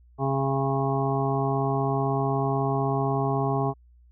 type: harmonic tone with a mistuned harmonic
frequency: 136.1 Hz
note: C#3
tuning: 31 cents flat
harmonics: 1 / 2 / 3 / 5 / 6 / 7 / 8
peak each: -26 / -31 / -29 / -31 / -31 / -37 / -33 dBFS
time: 0.18-3.74 s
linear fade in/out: 50 ms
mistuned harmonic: 7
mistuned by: +45 cents
effects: added 60 Hz sine -52 dBFS peak until 4.11 s